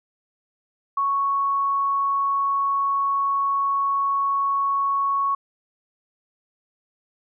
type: tone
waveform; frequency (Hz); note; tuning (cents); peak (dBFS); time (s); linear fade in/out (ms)
sine; 1108.7; C#6; 0; -19; 0.97-5.35; 5
effects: none